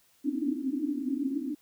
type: band-pass noise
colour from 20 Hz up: white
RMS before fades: -31 dBFS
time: 0.24-1.55 s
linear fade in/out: 10 ms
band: 260 to 300 Hz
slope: 96 dB/octave
effects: white hiss -65 dBFS RMS until 1.61 s